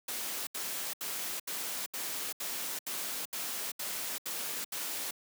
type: noise bursts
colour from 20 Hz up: white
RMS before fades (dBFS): -37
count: 11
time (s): 0.08-5.11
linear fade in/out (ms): 5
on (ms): 390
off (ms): 74
effects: high-pass 200 Hz 12 dB/octave